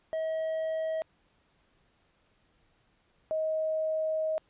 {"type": "tone pair in turn", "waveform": ["triangle", "sine"], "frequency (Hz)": [639, 630.6], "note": ["D#5", "D#5"], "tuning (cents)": [46, 23], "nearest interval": "unison", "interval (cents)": 23, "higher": "first", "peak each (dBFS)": -27, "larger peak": "neither", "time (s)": [[0.13, 1.02], [3.31, 4.38]], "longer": "second", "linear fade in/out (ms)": 0, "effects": ["pink hiss -69 dBFS RMS until 4.49 s", "resampled to 8000 Hz"]}